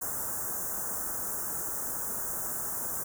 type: band-stop noise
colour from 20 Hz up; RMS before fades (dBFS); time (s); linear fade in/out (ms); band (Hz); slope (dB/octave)
white; -34; 0.01-3.04; 10; 1600 to 6400; 48
effects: none